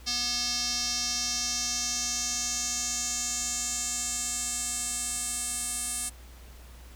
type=tone with band-pass filter sweep; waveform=square; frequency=242.6 Hz; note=B3; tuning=31 cents flat; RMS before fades=-31 dBFS; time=0.06-6.1 s; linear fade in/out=20 ms; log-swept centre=5100 to 9000 Hz; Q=4.2; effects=added 60 Hz sine -46 dBFS peak until 6.95 s + pink hiss -54 dBFS RMS until 6.95 s